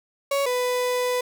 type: tone pair in turn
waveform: 35% pulse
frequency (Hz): 558 / 497.1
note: C#5 / B4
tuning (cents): +11 / +11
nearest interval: major second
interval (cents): 200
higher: first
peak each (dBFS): -19 / -20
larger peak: first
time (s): 0.31-0.46 / 0.46-1.21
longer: second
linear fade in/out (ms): 5
effects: none